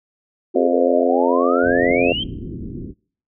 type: exponential sweep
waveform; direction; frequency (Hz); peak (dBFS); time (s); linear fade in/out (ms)
sine; up; 353.7 to 3206; -21; 0.54-2.24; 10
type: harmonic tone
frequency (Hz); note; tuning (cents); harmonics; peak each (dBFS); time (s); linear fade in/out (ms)
87.31; F2; 0; 3 / 4 / 5 / 6 / 7 / 8; -20 / -23 / -20 / -20 / -22 / -25; 0.55-2.13; 10
type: low-pass noise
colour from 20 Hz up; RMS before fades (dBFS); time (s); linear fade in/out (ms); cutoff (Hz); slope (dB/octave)
white; -30; 1.61-2.94; 50; 350; 48
effects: noise-tail reverb RT60 0.5 s tail -26 dB re dry